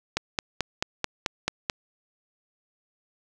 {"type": "click train", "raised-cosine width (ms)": 0.2, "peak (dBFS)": -7, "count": 8, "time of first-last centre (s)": [0.17, 1.698], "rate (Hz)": 4.58, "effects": []}